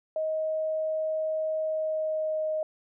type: tone with pitch glide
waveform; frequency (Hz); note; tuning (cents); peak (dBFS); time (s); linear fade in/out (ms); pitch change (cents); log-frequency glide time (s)
sine; 629 to 623.2; D#5 to D#5; +19 to +3; -26; 0.16-2.63; 2; -16; 1.61-2.52
effects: none